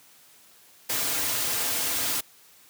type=noise with comb filter; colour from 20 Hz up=white; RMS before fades=-27 dBFS; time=0.89-2.21 s; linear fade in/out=10 ms; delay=5.3 ms; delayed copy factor=-0.6; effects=white hiss -55 dBFS RMS until 2.69 s + high-pass 100 Hz 12 dB/octave